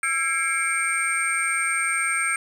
sine tone cluster, 1340 / 1622 / 2152 / 2322 / 8550 Hz, E6 / G#6 / C7 / D7 / C9, +28 / -41 / +48 / -20 / +36 cents, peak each -27 dBFS, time 0.03-2.36 s, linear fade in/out 2 ms, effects tanh soft clip ceiling -12 dBFS + 8-bit

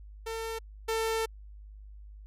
sawtooth tone pair in turn, 450.6 / 447.5 Hz, A4 / A4, +41 / +29 cents, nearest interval unison, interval 12 cents, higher first, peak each -30 / -24 dBFS, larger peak second, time 0.26-0.59 / 0.88-1.26 s, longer second, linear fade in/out 10 ms, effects added 51 Hz sine -45 dBFS peak until 2.26 s + resampled to 32000 Hz

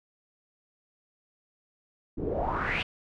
pink noise with low-pass filter sweep, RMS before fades -30 dBFS, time 2.17-2.83 s, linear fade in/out 10 ms, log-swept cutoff 300 to 3000 Hz, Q 5.8, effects none

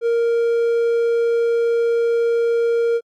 triangle tone, 466.2 Hz, A#4, in tune, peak -13 dBFS, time 0.01-3.01 s, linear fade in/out 50 ms, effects AAC 64 kbps

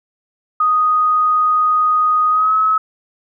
sine tone with pitch glide, 1244.5 to 1285.4 Hz, D#6 to E6, 0 to -44 cents, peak -11 dBFS, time 0.6-2.78 s, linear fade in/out 5 ms, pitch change +56 cents, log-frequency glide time 2.3-2.53 s, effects none

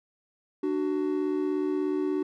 triangle tone pair together, 296.6 / 373.3 Hz, D4 / F#4, +17 / +15 cents, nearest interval major third, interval 398 cents, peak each -26 dBFS, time 0.63-2.23 s, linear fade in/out 5 ms, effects none

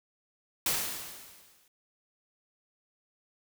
white noise with exponential decay, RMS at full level -27 dBFS, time 0.66-1.68 s, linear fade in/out 2 ms, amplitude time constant 220 ms, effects none

